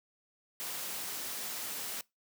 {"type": "noise", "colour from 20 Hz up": "white", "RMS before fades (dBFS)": -39, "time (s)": [0.6, 2.01], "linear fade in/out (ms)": 0, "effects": ["noise-tail reverb RT60 0.2 s tail -23 dB re dry", "high-pass 150 Hz 12 dB/octave"]}